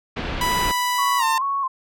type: low-pass noise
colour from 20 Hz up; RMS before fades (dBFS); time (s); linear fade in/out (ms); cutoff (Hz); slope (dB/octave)
pink; -27; 0.16-0.72; 10; 3700; 24
type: tone with pitch glide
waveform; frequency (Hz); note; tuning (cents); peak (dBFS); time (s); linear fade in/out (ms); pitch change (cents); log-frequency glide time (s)
sawtooth; 987.8 to 900.6; B5 to A5; 0 to +40; -16; 0.41-1.38; 2; -160; 1.18-1.24
type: tone with vibrato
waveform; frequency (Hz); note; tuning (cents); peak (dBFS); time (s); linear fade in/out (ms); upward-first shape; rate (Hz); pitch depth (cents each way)
sine; 1077; C6; +50; -20; 0.98-1.68; 10; square; 2.3; 50
effects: none